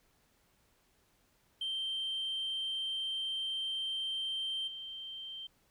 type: tone with level steps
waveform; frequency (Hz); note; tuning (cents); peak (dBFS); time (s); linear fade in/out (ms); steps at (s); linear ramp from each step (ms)
sine; 3136; G7; 0; -32 / -41; 1.61-5.47; 5; 4.67; 10
effects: tanh soft clip ceiling -31 dBFS + pink hiss -71 dBFS RMS until 5.7 s